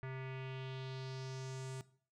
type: tone with low-pass filter sweep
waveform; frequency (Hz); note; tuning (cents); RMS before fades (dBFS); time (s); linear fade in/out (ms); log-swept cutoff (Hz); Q
square; 131.6; C3; +10; -44; 0.03-1.81; 0; 1900 to 8600; 2.6
effects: noise-tail reverb RT60 0.5 s tail -18 dB re dry